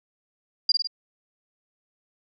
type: tone with echo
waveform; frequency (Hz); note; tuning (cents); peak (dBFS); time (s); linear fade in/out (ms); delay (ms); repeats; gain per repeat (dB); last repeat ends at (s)
sine; 4800; D8; +37; -15; 0.69-0.72; 5; 51; 3; -4; 0.873
effects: none